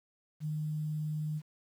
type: tone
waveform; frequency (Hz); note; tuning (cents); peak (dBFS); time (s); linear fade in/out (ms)
sine; 153.1; D#3; -28; -32; 0.4-1.42; 50
effects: 10-bit